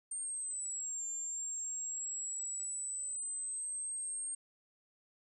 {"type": "exponential two-way sweep", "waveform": "sine", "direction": "down then up", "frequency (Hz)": [8750, 7300, 8570], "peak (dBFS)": -37, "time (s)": [0.11, 4.35], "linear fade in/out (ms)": 5, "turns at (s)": 1.06, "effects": []}